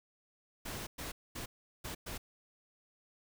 pink noise bursts at uneven times, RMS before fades -42 dBFS, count 5, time 0.65-0.87 / 0.98-1.12 / 1.35-1.46 / 1.84-1.95 / 2.06-2.18 s, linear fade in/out 10 ms, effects none

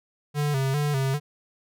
square tone with vibrato, 140.6 Hz, C#3, 25 cents sharp, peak -23 dBFS, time 0.34-1.2 s, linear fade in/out 50 ms, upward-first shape square, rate 2.5 Hz, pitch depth 78 cents each way, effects none

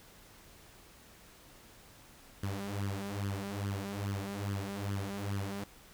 sawtooth tone with flanger, 99.7 Hz, G2, 30 cents sharp, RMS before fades -37 dBFS, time 2.43-5.64 s, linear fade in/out 5 ms, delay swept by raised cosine 0.62 to 5.12 ms, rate 2.4 Hz, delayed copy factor +0.75, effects pink hiss -57 dBFS RMS until 5.93 s

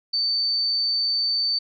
sine tone, 4557 Hz, C#8, 47 cents sharp, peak -20 dBFS, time 0.13-1.59 s, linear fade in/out 10 ms, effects none

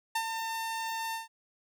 sawtooth tone with ADSR envelope, 902 Hz, A5, 43 cents sharp, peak -23 dBFS, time 0.15-1.28 s, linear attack 7 ms, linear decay 66 ms, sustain -6 dB, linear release 140 ms, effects none

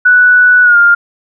sine tone with pitch glide, 1480 to 1405 Hz, F#6 to F6, 0 to +10 cents, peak -3 dBFS, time 0.05-0.95 s, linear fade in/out 10 ms, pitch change -90 cents, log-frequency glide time 0.63-0.77 s, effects none

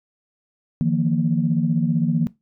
sine chord, Eb suspended second, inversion none, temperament equal with one note detuned, 155.56 / 171.12 / 233.1 Hz, Eb3 / F3 / Bb3, 0 / -35 / 0 cents, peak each -21 dBFS, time 0.81-2.27 s, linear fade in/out 0 ms, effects noise-tail reverb RT60 0.2 s tail -19 dB re dry + tanh soft clip ceiling -7 dBFS

